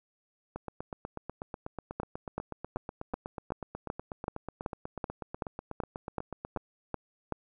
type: two click trains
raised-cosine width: 1 ms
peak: -18 / -23 dBFS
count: 15 / 50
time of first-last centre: 2-7.323 / 0.56-6.572 s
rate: 2.63 / 8.15 Hz
effects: none